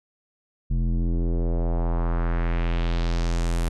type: tone with low-pass filter sweep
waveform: square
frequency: 42.46 Hz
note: F1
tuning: 48 cents flat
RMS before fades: -23 dBFS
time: 0.7-3.69 s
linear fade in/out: 10 ms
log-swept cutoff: 170 to 11000 Hz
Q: 1.7
effects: none